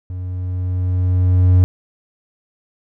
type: tone with level ramp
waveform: triangle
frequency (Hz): 91.1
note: F#2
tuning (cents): -26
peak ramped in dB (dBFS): -22 to -5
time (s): 0.1-1.64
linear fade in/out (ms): 0
effects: none